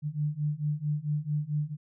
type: beating tone pair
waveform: sine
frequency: 146.9 / 151.4 Hz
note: D3 / D#3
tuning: +1 / -47 cents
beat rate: 4.5 Hz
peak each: -31 / -30 dBFS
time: 0.02-1.77 s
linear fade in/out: 50 ms
effects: none